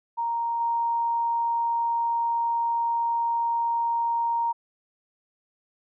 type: tone with level steps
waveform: sine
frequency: 932.3 Hz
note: A#5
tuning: in tune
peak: -24 / -22 dBFS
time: 0.17-4.53 s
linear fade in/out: 20 ms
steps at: 0.6 s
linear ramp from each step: 10 ms
effects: none